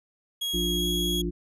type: tone with pitch glide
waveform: 40% pulse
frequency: 3300 to 3323 Hz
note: G#7 to G#7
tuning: -12 to 0 cents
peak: -26 dBFS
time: 0.41-1.22 s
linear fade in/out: 10 ms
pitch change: +12 cents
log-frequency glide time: 0.77-0.86 s
type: harmonic tone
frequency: 58.2 Hz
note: A#1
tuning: 2 cents flat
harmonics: 1 / 3 / 5 / 6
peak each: -31 / -31 / -34 / -31 dBFS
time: 0.53-1.31 s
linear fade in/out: 20 ms
effects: none